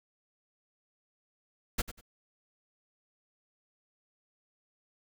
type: noise with echo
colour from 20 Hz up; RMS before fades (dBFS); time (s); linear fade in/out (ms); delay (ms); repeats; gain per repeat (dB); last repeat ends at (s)
pink; -29; 1.78-1.82; 10; 96; 2; -13; 2.012
effects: none